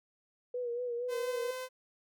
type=tone with vibrato; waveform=sine; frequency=484.1 Hz; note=B4; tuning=35 cents flat; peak=-33 dBFS; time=0.54-1.51 s; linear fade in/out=5 ms; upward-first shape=sine; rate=4.3 Hz; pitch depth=48 cents each way
type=tone; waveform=sawtooth; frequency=512 Hz; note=C5; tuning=38 cents flat; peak=-34 dBFS; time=1.08-1.69 s; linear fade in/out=50 ms
effects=none